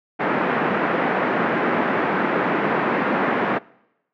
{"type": "band-pass noise", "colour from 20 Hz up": "pink", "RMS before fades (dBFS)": -21, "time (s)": [0.19, 3.59], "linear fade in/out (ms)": 20, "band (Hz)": [200, 2000], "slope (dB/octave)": 24, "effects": ["noise-tail reverb RT60 0.9 s tail -24 dB re dry"]}